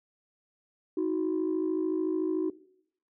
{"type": "tone pair together", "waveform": "sine", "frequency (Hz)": [316.4, 370], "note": ["D#4", "F#4"], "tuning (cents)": [29, 0], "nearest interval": "minor third", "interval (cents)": 271, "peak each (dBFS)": -27, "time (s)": [0.97, 2.5], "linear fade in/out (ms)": 5, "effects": ["noise-tail reverb RT60 0.7 s tail -19 dB re dry", "tanh soft clip ceiling -22 dBFS"]}